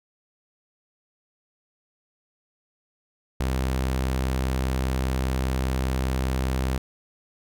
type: tone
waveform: sawtooth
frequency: 65 Hz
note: C2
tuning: 11 cents flat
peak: -19 dBFS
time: 3.4-6.78 s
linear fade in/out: 5 ms
effects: none